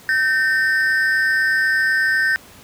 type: ring-modulated tone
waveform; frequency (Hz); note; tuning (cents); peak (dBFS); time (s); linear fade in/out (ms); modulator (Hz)
triangle; 1682; G#6; +22; -10; 0.09-2.36; 0; 136
effects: pink hiss -44 dBFS RMS until 2.63 s + high-pass 60 Hz 12 dB/octave